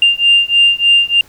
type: beating tone pair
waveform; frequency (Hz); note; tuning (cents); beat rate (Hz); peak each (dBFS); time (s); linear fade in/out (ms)
sine; 2794 / 2797.3; F7 / F7; 0 / +2; 3.3; -10; 0.02-1.21; 2
effects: tanh soft clip ceiling 0 dBFS + pink hiss -45 dBFS RMS until 1.28 s